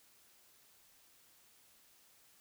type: silence
effects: white hiss -66 dBFS RMS until 2.4 s